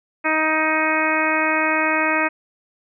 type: harmonic tone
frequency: 313.5 Hz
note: D#4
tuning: 13 cents sharp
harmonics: 1 / 2 / 3 / 4 / 5 / 6 / 7 / 8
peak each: -25 / -25 / -25 / -25 / -25 / -25 / -25 / -25 dBFS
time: 0.24-2.29 s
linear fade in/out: 20 ms
effects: none